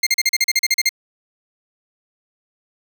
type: tone bursts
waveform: 20% pulse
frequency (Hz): 2111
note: C7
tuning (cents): +15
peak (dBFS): -8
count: 12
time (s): 0.03-0.892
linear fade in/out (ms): 5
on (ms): 37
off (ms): 38
effects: 7-bit